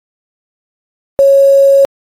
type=tone with quantisation; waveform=sine; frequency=551 Hz; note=C#5; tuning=11 cents flat; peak=-3 dBFS; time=1.19-1.85 s; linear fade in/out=0 ms; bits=5; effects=AAC 48 kbps